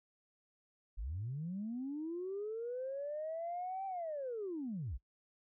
sine linear two-way sweep, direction up then down, 41.87 to 783 to 41.87 Hz, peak -37 dBFS, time 0.97-4.98 s, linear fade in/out 20 ms, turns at 3.86 s, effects noise-tail reverb RT60 0.1 s tail -24 dB re dry + tanh soft clip ceiling -33 dBFS

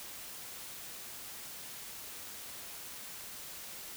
silence, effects white hiss -46 dBFS RMS until 3.96 s

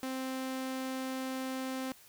sawtooth tone, 261.6 Hz, C4, in tune, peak -31 dBFS, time 0.03-1.92 s, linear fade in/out 0 ms, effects white hiss -58 dBFS RMS until 2.08 s

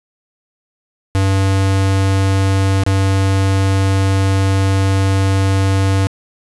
square tone with dropouts, 96.8 Hz, G2, 21 cents flat, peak -12 dBFS, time 1.15-6.07 s, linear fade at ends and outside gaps 0 ms, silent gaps 2.836-2.864 s, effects resampled to 24000 Hz + 9-bit

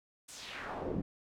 brown noise with band-pass filter sweep, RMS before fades -40 dBFS, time 0.28-1.02 s, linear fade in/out 10 ms, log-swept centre 9300 to 220 Hz, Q 1.8, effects none

